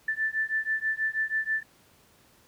sine beating tone pair, 1760 / 1766.2 Hz, A6 / A6, 0 / +6 cents, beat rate 6.2 Hz, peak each -29 dBFS, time 0.08-1.63 s, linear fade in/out 5 ms, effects pink hiss -60 dBFS RMS until 2.47 s + high-pass 60 Hz 12 dB/octave

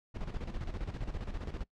brown noise with tremolo, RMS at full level -36 dBFS, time 0.14-1.64 s, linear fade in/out 20 ms, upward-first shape square, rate 15 Hz, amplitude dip 65%, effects noise-tail reverb RT60 0.1 s tail -22 dB re dry + low-pass 5000 Hz 12 dB/octave

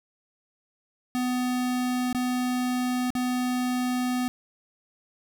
square tone with dropouts, 250 Hz, B3, 21 cents sharp, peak -25 dBFS, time 1.15-4.28 s, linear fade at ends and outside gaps 0 ms, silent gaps 2.128-2.148 / 3.104-3.152 s, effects none

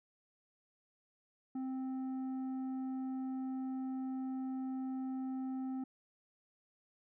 sine tone with tanh clipping, 261.6 Hz, C4, in tune, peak -38 dBFS, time 1.55-5.84 s, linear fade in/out 5 ms, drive 7 dB, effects none

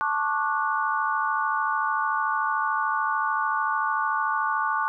sine chord, D major seventh, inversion second, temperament just, 881 / 1101.2 / 1174.7 / 1468.3 Hz, A5 / C#6 / D6 / F#6, +2 / -12 / 0 / -14 cents, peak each -28 dBFS, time 0.01-4.88 s, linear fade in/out 0 ms, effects none

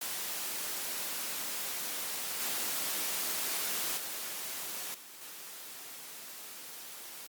white noise with level steps, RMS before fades -37 / -34 / -39 / -50 / -46 dBFS, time 0.01-7.27 s, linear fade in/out 5 ms, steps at 2.4 / 3.97 / 4.94 / 5.21 s, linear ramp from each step 5 ms, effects high-pass 200 Hz 12 dB/octave + Opus 48 kbps

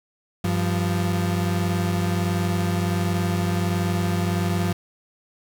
35% pulse tone pair together, 98 / 174.61 Hz, G2 / F3, 0 / 0 cents, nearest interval minor seventh, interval 1000 cents, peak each -22 dBFS, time 0.44-4.73 s, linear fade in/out 5 ms, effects 8-bit

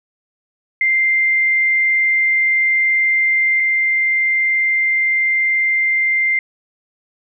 sine tone pair in turn, 2093 / 2093 Hz, C7 / C7, 0 / 0 cents, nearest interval unison, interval 0 cents, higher neither, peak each -12 / -13 dBFS, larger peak first, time 0.81-3.6 / 3.6-6.39 s, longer neither, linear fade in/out 2 ms, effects none

